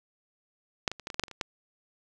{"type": "clicks", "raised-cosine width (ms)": 0.2, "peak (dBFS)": [-8, -18, -26, -18, -19, -22, -8, -12, -30, -26, -12], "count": 11, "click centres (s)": [0.878, 0.916, 0.997, 1.071, 1.102, 1.144, 1.196, 1.237, 1.282, 1.313, 1.412], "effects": []}